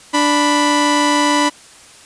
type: tone pair together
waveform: sawtooth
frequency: 293.7 / 987.9 Hz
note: D4 / B5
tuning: 0 / 0 cents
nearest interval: octave + major sixth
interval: 2100 cents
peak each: -11 dBFS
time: 0.13-1.5 s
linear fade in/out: 20 ms
effects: white hiss -42 dBFS RMS until 2.05 s + resampled to 22050 Hz